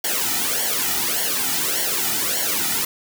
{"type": "noise with flanger", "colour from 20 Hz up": "white", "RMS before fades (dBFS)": -22, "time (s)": [0.04, 2.85], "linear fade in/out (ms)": 5, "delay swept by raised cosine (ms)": [0.79, 1.89], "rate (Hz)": 1.7, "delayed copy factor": -0.8, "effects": []}